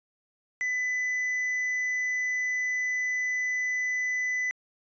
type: tone with hard clipping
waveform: sine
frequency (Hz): 2000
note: B6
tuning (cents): +21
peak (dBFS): -27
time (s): 0.61-4.51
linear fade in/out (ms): 0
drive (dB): 3
effects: resampled to 16000 Hz